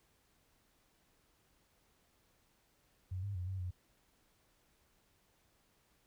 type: tone with pitch steps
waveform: sine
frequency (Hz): 92.4 / 100.2 / 89.8 / 94.9 / 90.1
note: F#2 / G2 / F2 / F#2 / F#2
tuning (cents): -2 / +38 / +49 / +44 / -45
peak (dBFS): -37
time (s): 3.11-3.71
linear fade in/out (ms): 10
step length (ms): 120
effects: pink hiss -73 dBFS RMS until 6.06 s